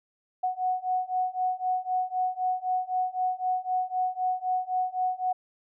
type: beating tone pair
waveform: sine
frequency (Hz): 736 / 739.9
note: F#5 / F#5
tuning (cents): -9 / 0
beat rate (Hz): 3.9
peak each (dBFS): -29 / -28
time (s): 0.43-5.33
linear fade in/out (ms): 10
effects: none